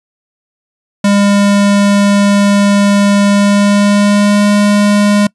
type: tone with pitch glide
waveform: square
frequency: 201.8 to 205.4 Hz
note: G#3 to G#3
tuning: -49 to -19 cents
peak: -7 dBFS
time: 1.04-5.27 s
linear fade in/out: 5 ms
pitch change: +30 cents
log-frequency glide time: 3.28-4.46 s
effects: noise-tail reverb RT60 0.1 s tail -24 dB re dry + resampled to 24000 Hz